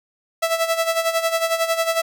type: tone with tremolo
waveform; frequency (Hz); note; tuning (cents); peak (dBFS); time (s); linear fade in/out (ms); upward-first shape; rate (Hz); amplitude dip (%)
sawtooth; 659; E5; -1; -12; 0.42-2.02; 10; sine; 11; 70
effects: none